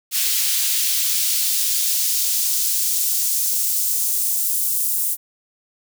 white noise with high-pass filter sweep, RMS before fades -20 dBFS, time 0.11-5.17 s, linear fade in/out 50 ms, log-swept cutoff 2800 to 9500 Hz, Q 0.89, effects none

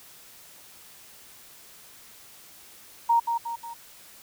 sine tone with echo, 932 Hz, A#5, 1 cent flat, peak -17 dBFS, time 3.09-3.2 s, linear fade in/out 10 ms, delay 180 ms, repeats 3, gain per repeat -6 dB, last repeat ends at 3.74 s, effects white hiss -50 dBFS RMS until 4.22 s

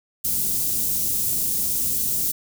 white band-stop noise, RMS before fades -23 dBFS, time 0.24-2.32 s, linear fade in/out 10 ms, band 250 to 8000 Hz, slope 12 dB/octave, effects none

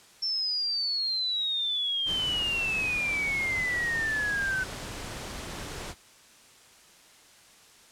sine exponential sweep, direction down, 5400 to 1508 Hz, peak -26 dBFS, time 0.22-4.64 s, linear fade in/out 10 ms
pink noise, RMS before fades -38 dBFS, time 2.05-5.95 s, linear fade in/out 50 ms
effects white hiss -55 dBFS RMS until 7.91 s + low-pass 9000 Hz 12 dB/octave

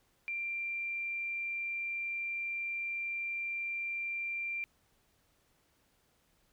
sine tone, 2369 Hz, D7, 14 cents sharp, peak -34 dBFS, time 0.28-4.64 s, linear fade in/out 0 ms, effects pink hiss -72 dBFS RMS until 6.52 s

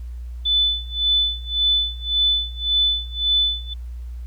sine tone with tremolo, 3500 Hz, A7, 10 cents flat, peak -14 dBFS, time 0.45-3.74 s, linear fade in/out 10 ms, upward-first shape sine, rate 1.8 Hz, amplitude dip 95%, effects added 60 Hz sine -29 dBFS peak until 4.26 s + pink hiss -59 dBFS RMS until 4.26 s

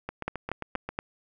two click trains, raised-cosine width 0.5 ms, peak -14 / -18 dBFS, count 4 / 7, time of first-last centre 0.28-0.989 / 0.09-0.89 s, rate 4.23 / 7.5 Hz, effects none

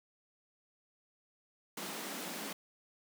pink high-pass noise, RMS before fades -42 dBFS, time 1.77-2.53 s, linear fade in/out 5 ms, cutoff 170 Hz, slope 96 dB/octave, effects none

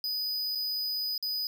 square tone with dropouts, 4978 Hz, D#8, in tune, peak -30 dBFS, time 0.04-1.47 s, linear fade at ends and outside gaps 1 ms, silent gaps 0.551-0.555 / 1.178-1.226 s, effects none

